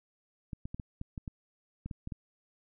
clicks, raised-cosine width 5 ms, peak -26 dBFS, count 11, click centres 0.532 / 0.655 / 0.745 / 0.798 / 1.014 / 1.178 / 1.278 / 1.86 / 1.912 / 2.074 / 2.122 s, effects none

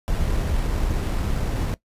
brown noise with sample-and-hold, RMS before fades -23 dBFS, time 0.08-1.74 s, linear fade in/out 0 ms, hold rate 6300 Hz, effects noise-tail reverb RT60 0.1 s tail -18 dB re dry + resampled to 32000 Hz

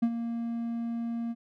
triangle tone with ADSR envelope, 232.7 Hz, A#3, 3 cents flat, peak -18 dBFS, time 0.02-1.35 s, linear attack 11 ms, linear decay 62 ms, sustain -10 dB, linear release 40 ms, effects none

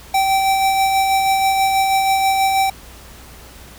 square tone with tremolo, 775 Hz, G5, 20 cents flat, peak -13 dBFS, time 0.14-2.7 s, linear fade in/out 5 ms, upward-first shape sine, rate 6.2 Hz, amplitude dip 30%, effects added 60 Hz sine -42 dBFS peak until 3.78 s + pink hiss -41 dBFS RMS until 3.78 s

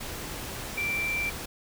sine tone in noise, 2349 Hz, D7, in tune, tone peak -27 dBFS, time 0.77-1.3 s, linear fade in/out 10 ms, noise pink, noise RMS -37 dBFS, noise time 0-1.46 s, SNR +7 dB, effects none

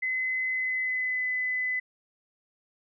sine tone with pitch glide, 2035 to 2010 Hz, C7 to B6, -49 to +30 cents, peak -26 dBFS, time 0.02-1.8 s, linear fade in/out 10 ms, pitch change -21 cents, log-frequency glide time 0.51-1.26 s, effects none

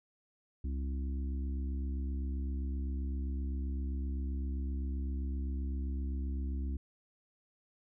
harmonic tone, 67.7 Hz, C#2, 40 cents flat, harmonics 1 / 3 / 4 / 5, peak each -33 / -46 / -46 / -52 dBFS, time 0.64-6.77 s, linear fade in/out 5 ms, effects none

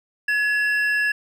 triangle tone pair together, 1694.8 / 2709 Hz, G#6 / E7, +35 / +47 cents, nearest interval minor sixth, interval 812 cents, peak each -17 / -26 dBFS, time 0.28-1.12 s, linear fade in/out 5 ms, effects none

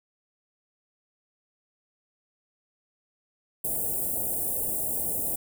white band-stop noise, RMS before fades -29 dBFS, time 3.64-5.36 s, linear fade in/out 5 ms, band 750 to 8500 Hz, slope 48 dB/octave, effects none

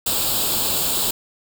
white noise with comb filter, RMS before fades -21 dBFS, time 0.06-1.11 s, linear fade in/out 5 ms, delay 0.25 ms, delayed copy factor +0.75, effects none

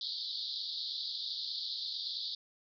white band-pass noise, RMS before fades -39 dBFS, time 0.01-2.35 s, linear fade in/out 2 ms, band 3500 to 4800 Hz, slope 96 dB/octave, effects none

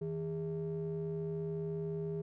triangle ring-modulated tone, 123.47 Hz, B2, in tune, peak -30 dBFS, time 0.01-2.22 s, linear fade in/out 10 ms, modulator 284 Hz, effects none

